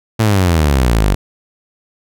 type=exponential sweep; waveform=sawtooth; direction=down; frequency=115.1 to 46.69 Hz; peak=-6 dBFS; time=0.19-1.15 s; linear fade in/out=10 ms; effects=none